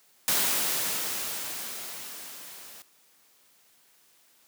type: noise with level ramp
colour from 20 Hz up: white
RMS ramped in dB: -24 to -47 dBFS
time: 0.28-2.82 s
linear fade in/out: 0 ms
effects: white hiss -62 dBFS RMS until 4.47 s + high-pass 150 Hz 12 dB/octave